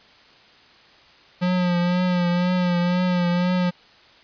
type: tone with vibrato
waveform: square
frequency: 178.3 Hz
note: F3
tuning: 36 cents sharp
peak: -19 dBFS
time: 1.41-3.71 s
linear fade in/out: 20 ms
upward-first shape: triangle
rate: 2 Hz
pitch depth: 43 cents each way
effects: white hiss -51 dBFS RMS until 4.23 s + resampled to 11025 Hz